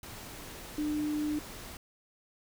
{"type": "tone in noise", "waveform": "sine", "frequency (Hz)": 300, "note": "D4", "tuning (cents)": 37, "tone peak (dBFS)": -29, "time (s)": [0.78, 1.39], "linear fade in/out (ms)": 2, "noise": "pink", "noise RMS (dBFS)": -45, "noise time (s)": [0.03, 1.77], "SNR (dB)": 13, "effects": []}